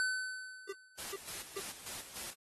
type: tone with exponential decay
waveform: square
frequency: 1516 Hz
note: F#6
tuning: 42 cents sharp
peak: -30 dBFS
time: 0-1.2 s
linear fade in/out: 0 ms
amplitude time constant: 260 ms
type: tone bursts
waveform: square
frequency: 394.4 Hz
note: G4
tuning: 11 cents sharp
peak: -40 dBFS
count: 3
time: 0.69-1.598 s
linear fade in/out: 5 ms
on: 36 ms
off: 400 ms
type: noise with tremolo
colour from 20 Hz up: white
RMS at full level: -43 dBFS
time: 0.98-2.34 s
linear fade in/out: 10 ms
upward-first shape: square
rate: 3.4 Hz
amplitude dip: 60%
effects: AAC 32 kbps